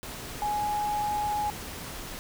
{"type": "tone in noise", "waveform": "sine", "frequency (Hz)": 835, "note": "G#5", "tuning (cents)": 9, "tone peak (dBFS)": -26, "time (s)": [0.42, 1.5], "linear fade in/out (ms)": 0, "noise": "pink", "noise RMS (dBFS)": -39, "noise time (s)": [0.03, 2.19], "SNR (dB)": 10, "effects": []}